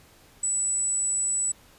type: tone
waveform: sine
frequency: 7902 Hz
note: B8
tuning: in tune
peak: -23 dBFS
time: 0.43-1.52 s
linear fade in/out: 5 ms
effects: pink hiss -55 dBFS RMS until 1.78 s + resampled to 32000 Hz